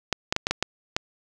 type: clicks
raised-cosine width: 0.2 ms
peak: -5 dBFS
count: 7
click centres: 0.127 / 0.325 / 0.364 / 0.469 / 0.51 / 0.626 / 0.965 s
effects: none